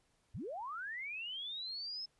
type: linear sweep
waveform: sine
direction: up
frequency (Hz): 56.7 to 5274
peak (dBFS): -40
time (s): 0.34-2.06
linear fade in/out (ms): 10
effects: pink hiss -75 dBFS RMS until 2.19 s + resampled to 24000 Hz